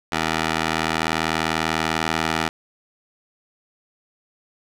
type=tone with band-pass filter; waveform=15% pulse; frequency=80.2 Hz; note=E2; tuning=47 cents flat; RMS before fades=-23 dBFS; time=0.12-2.49 s; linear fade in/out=5 ms; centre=2000 Hz; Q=0.53; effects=none